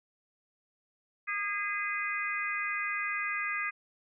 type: harmonic tone with a mistuned harmonic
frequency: 409 Hz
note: G#4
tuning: 26 cents flat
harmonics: 3 / 4 / 5 / 6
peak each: -37 / -37 / -34 / -37 dBFS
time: 1.27-3.71 s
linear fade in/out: 20 ms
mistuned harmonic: 6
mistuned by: +18 cents
effects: none